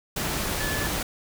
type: tone in noise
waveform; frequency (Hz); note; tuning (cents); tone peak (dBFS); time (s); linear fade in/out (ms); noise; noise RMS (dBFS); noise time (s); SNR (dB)
sine; 1730; A6; -30; -31; 0.6-0.87; 5; pink; -28; 0.16-1.03; -6
effects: none